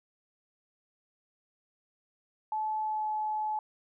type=tone with pitch glide; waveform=sine; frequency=864 to 857.5 Hz; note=A5 to A5; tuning=-32 to -45 cents; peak=-29 dBFS; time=2.52-3.59 s; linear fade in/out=2 ms; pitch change=-13 cents; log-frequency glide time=2.82-3.06 s; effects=none